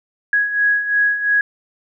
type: beating tone pair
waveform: sine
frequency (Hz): 1661.2 / 1664.1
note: G#6 / G#6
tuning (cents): 0 / +3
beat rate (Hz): 2.9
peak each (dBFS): -21 / -15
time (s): 0.33-1.41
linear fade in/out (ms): 2
effects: none